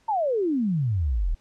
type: exponential sweep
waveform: sine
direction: down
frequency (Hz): 920 to 35.68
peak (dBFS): -21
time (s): 0.08-1.35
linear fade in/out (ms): 10
effects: pink hiss -63 dBFS RMS until 1.4 s + low-pass 7000 Hz 12 dB/octave